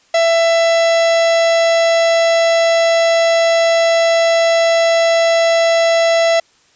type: tone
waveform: 45% pulse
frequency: 666 Hz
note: E5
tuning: 18 cents sharp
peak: -10 dBFS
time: 0.14-6.4 s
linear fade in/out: 5 ms
effects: white hiss -53 dBFS RMS until 6.75 s + resampled to 16000 Hz